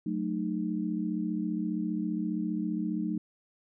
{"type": "chord", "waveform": "sine", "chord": "D# diminished", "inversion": "first", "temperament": "equal with one note detuned", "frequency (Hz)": [185, 220, 306.7], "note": ["F#3", "A3", "D#4"], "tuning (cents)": [0, 0, -25], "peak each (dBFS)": -33, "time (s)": [0.06, 3.18], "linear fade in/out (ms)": 5, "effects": []}